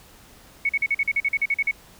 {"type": "tone bursts", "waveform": "sine", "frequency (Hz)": 2217, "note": "C#7", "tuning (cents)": 0, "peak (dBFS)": -18, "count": 13, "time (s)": [0.65, 1.712], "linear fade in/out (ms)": 5, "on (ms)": 42, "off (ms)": 43, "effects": ["pink hiss -50 dBFS RMS until 1.99 s"]}